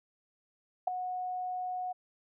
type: tone with ADSR envelope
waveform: sine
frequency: 732 Hz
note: F#5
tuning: 19 cents flat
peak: -21 dBFS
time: 0.87-1.93 s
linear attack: 8 ms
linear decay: 4 ms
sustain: -12 dB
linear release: 15 ms
effects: none